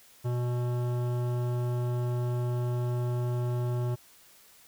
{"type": "tone with hard clipping", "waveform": "sine", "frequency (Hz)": 122.2, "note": "B2", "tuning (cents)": -18, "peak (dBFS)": -29, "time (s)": [0.24, 3.96], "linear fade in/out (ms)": 20, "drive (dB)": 15, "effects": ["white hiss -57 dBFS RMS until 4.67 s"]}